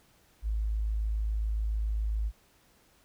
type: tone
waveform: sine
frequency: 53.6 Hz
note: A1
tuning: 45 cents flat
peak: -27 dBFS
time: 0.42-2.32 s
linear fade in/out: 50 ms
effects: pink hiss -64 dBFS RMS until 3.04 s